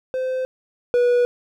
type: tone pair in turn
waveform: triangle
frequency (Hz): 516 / 487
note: C5 / B4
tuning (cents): -24 / -24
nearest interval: minor second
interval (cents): 100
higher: first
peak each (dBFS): -19 / -12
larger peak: second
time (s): 0.14-0.45 / 0.94-1.25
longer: neither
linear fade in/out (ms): 0
effects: none